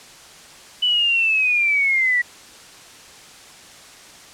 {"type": "linear sweep", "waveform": "sine", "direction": "down", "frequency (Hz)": [2994, 1925], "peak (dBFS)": -15, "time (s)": [0.82, 2.22], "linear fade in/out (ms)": 10, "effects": ["white hiss -43 dBFS RMS until 4.33 s", "low-pass 8000 Hz 12 dB/octave"]}